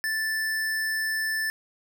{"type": "tone", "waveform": "square", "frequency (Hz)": 1760, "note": "A6", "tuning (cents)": 0, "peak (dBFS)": -26, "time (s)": [0.04, 1.5], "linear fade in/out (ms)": 0, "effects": []}